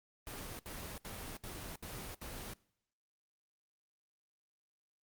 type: noise bursts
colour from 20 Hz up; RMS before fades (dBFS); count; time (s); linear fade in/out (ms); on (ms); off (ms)
pink; -45; 6; 0.27-2.535; 0; 320; 69
effects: noise-tail reverb RT60 0.7 s tail -23 dB re dry + Opus 24 kbps